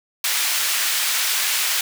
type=high-pass noise; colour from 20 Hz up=pink; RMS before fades=-21 dBFS; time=0.24-1.81 s; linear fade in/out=2 ms; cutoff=1900 Hz; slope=12 dB/octave; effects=none